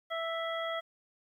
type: harmonic tone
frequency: 659.3 Hz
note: E5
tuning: in tune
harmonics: 1 / 2 / 3 / 5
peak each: -35 / -38 / -40 / -42 dBFS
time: 0.1-0.81 s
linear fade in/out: 20 ms
effects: 11-bit